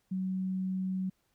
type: tone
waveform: sine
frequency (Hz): 187.6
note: F#3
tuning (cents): +24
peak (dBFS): -30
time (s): 0.11-1.1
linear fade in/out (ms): 10
effects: pink hiss -75 dBFS RMS until 1.34 s